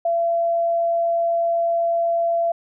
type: tone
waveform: sine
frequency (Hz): 677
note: E5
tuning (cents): +46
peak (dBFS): -17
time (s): 0.05-2.52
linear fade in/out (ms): 5
effects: none